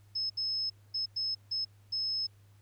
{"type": "tone bursts at uneven times", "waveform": "sine", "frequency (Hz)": 5190, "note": "E8", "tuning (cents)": -28, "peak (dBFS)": -30, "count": 6, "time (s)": [[0.15, 0.3], [0.37, 0.7], [0.94, 1.06], [1.16, 1.35], [1.51, 1.65], [1.92, 2.27]], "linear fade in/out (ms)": 10, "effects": ["added 101 Hz sine -57 dBFS peak until 2.61 s", "pink hiss -69 dBFS RMS until 2.61 s"]}